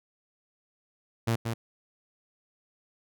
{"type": "tone with echo", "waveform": "sawtooth", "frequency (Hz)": 114.9, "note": "A#2", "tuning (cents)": -25, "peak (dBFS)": -20, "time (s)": [1.27, 1.36], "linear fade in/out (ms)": 10, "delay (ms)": 180, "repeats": 1, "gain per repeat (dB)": -5, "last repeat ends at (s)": 1.54, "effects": []}